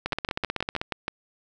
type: two click trains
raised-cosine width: 0.3 ms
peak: -11 / -11 dBFS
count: 7 / 13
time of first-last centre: 0.13-1.081 / 0.06-0.815 s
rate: 6.31 / 15.9 Hz
effects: none